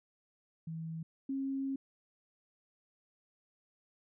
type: tone pair in turn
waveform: sine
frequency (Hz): 162.2 / 270.7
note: E3 / C#4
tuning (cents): -28 / -41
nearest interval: major sixth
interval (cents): 887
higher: second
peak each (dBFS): -38 / -33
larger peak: second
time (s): 0.67-1.03 / 1.29-1.76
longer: second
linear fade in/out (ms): 5
effects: none